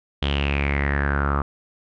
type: tone with low-pass filter sweep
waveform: sawtooth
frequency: 70.6 Hz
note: C#2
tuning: 32 cents sharp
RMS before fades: -22 dBFS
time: 0.22-1.42 s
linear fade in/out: 5 ms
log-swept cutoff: 3300 to 1200 Hz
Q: 7.8
effects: none